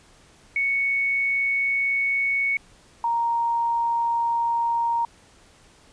sine tone pair in turn, 2219 / 933 Hz, C#7 / A#5, +1 / +1 cents, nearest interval octave + minor third, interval 1500 cents, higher first, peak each -20 dBFS, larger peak neither, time 0.56-2.57 / 3.04-5.05 s, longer neither, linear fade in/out 2 ms, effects pink hiss -54 dBFS RMS until 5.92 s + resampled to 22050 Hz

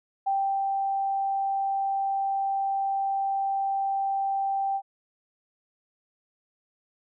sine tone with ADSR envelope, 784 Hz, G5, in tune, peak -22 dBFS, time 0.26-4.82 s, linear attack 14 ms, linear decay 340 ms, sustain -2 dB, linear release 63 ms, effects none

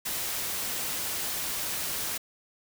white noise, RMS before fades -32 dBFS, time 0.05-2.18 s, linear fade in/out 10 ms, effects none

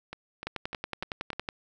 two click trains, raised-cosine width 0.3 ms, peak -16 / -22 dBFS, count 12 / 5, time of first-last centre 0.47-1.489 / 0.13-1.331 s, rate 10.8 / 3.33 Hz, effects none

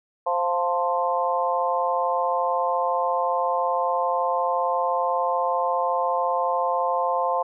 harmonic tone with a mistuned harmonic, 174.61 Hz, F3, in tune, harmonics 3 / 4 / 5 / 6, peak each -26 / -26 / -26 / -26 dBFS, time 0.26-7.43 s, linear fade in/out 10 ms, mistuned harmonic 5, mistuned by +22 cents, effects none

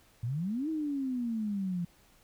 sine exponential two-way sweep, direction up then down, 110 to 323.1 to 170.4 Hz, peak -30 dBFS, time 0.23-1.85 s, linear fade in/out 5 ms, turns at 0.69 s, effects pink hiss -63 dBFS RMS until 2.23 s

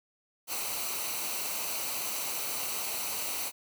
white noise with comb filter, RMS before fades -34 dBFS, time 0.47-3.52 s, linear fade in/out 50 ms, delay 0.58 ms, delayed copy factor -0.6, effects none

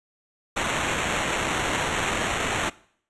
violet noise with sample-and-hold, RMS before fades -26 dBFS, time 0.56-2.7 s, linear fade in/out 10 ms, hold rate 4900 Hz, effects noise-tail reverb RT60 0.6 s tail -21 dB re dry + resampled to 24000 Hz

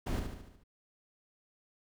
brown noise with echo, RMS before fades -33 dBFS, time 0.06-0.2 s, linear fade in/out 10 ms, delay 73 ms, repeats 6, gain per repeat -5 dB, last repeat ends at 0.638 s, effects none

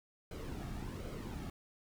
brown noise with flanger, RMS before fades -43 dBFS, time 0.31-1.5 s, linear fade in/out 2 ms, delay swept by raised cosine 1.1 to 2.04 ms, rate 1.3 Hz, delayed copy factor -0.55, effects none

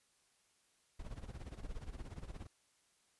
brown noise with tremolo, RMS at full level -44 dBFS, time 0.99-2.47 s, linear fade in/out 5 ms, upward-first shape sine, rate 17 Hz, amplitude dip 80%, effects white hiss -74 dBFS RMS until 3.19 s + resampled to 24000 Hz

